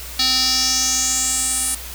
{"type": "tone with band-pass filter sweep", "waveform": "square", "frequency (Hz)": 258.7, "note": "C4", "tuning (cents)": -19, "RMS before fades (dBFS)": -19, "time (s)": [0.19, 1.75], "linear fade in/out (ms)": 5, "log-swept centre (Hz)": [4400, 9600], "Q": 4.7, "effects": ["added 60 Hz sine -35 dBFS peak until 1.94 s", "white hiss -34 dBFS RMS until 1.94 s"]}